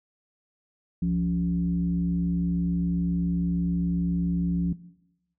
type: tone with frequency modulation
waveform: sine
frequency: 174.5 Hz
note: F3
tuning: 1 cent flat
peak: -22 dBFS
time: 1.02-4.73 s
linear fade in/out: 5 ms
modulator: 107 Hz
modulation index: 0.53
effects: noise-tail reverb RT60 0.9 s tail -18 dB re dry